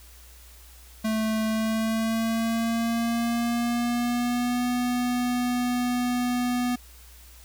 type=tone with pitch glide; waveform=square; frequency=219.1 to 245.9 Hz; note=A3 to B3; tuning=-7 to -7 cents; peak=-24 dBFS; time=1.04-6.76 s; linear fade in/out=10 ms; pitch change=+200 cents; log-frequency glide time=1.46-4.65 s; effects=added 60 Hz sine -48 dBFS peak until 7.44 s + white hiss -52 dBFS RMS until 7.44 s